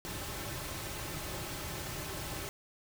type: noise with comb filter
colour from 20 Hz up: pink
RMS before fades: -40 dBFS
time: 0.05-2.49 s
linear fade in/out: 0 ms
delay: 4.2 ms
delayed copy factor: -0.55
effects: none